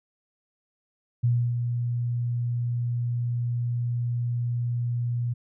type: tone with ADSR envelope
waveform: sine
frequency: 120.2 Hz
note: B2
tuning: 46 cents flat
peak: -18 dBFS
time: 1.23-5.34 s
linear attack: 14 ms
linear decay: 290 ms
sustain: -6 dB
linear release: 15 ms
effects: none